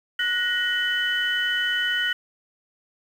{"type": "tone cluster", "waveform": "sine", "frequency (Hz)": [1469, 1884, 2998], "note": ["F#6", "A#6", "F#7"], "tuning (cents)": [-13, 18, 22], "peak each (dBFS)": -25, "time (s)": [0.19, 2.13], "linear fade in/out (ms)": 5, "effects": ["tanh soft clip ceiling -13 dBFS", "8-bit"]}